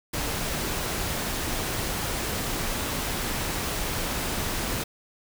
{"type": "noise", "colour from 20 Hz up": "pink", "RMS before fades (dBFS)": -29, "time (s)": [0.13, 4.84], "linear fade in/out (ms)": 10, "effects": []}